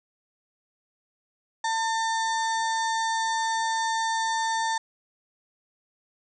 harmonic tone with a mistuned harmonic, 899 Hz, A5, 37 cents sharp, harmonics 1 / 2 / 4 / 5 / 6 / 7 / 8 / 9, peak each -25 / -31 / -37 / -39 / -41 / -42 / -43 / -44 dBFS, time 1.64-4.78 s, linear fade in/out 5 ms, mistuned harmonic 6, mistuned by +77 cents, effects none

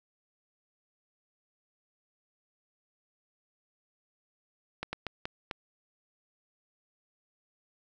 slowing click train, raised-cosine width 0.3 ms, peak -18 dBFS, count 5, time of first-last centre 4.83-5.512 s, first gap 100 ms, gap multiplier 1.37, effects none

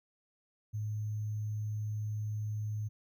sine tone with sample-and-hold, 106.6 Hz, G#2, 46 cents sharp, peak -33 dBFS, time 0.73-2.89 s, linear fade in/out 20 ms, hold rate 6300 Hz, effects none

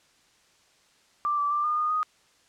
sine tone with pitch steps, 1179 / 1161 / 1181 / 1216 / 1225 / 1244 Hz, D6 / D6 / D6 / D#6 / D#6 / D#6, +6 / -20 / +9 / -40 / -27 / -1 cents, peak -23 dBFS, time 1.25-2.03 s, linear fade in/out 0 ms, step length 130 ms, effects white hiss -62 dBFS RMS until 2.48 s + low-pass 7000 Hz 12 dB/octave

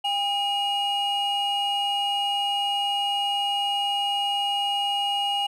triangle tone pair together, 804 / 2874 Hz, G5 / F7, +44 / +49 cents, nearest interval octave + minor seventh, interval 2205 cents, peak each -23 dBFS, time 0.04-5.47 s, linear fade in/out 10 ms, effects tanh soft clip ceiling -15 dBFS

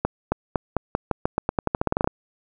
accelerating click train, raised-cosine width 1 ms, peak -6 dBFS, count 19, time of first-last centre 0.05-2.075 s, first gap 270 ms, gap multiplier 0.88, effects none

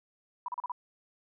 sine tone bursts, 984 Hz, B5, 7 cents flat, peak -32 dBFS, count 5, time 0.46-0.719 s, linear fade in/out 2 ms, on 23 ms, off 36 ms, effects none

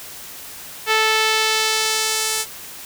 sawtooth tone with band-pass filter sweep, 438.5 Hz, A4, 6 cents flat, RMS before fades -19 dBFS, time 0.86-2.46 s, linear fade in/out 50 ms, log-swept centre 2400 to 8500 Hz, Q 0.86, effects white hiss -36 dBFS RMS until 2.85 s

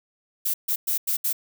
violet noise bursts at uneven times, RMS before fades -24 dBFS, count 5, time 0.45-0.54 / 0.68-0.76 / 0.87-0.98 / 1.07-1.17 / 1.24-1.33 s, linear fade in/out 10 ms, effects none

